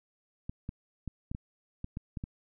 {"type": "clicks", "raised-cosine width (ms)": 5, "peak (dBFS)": -24, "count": 9, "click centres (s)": [0.495, 0.691, 1.077, 1.315, 1.349, 1.844, 1.971, 2.172, 2.239], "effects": []}